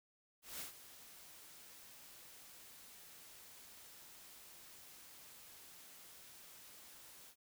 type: noise with ADSR envelope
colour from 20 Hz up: white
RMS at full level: -45 dBFS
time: 0.42-7.36 s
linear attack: 180 ms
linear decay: 120 ms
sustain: -13 dB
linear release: 76 ms
effects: none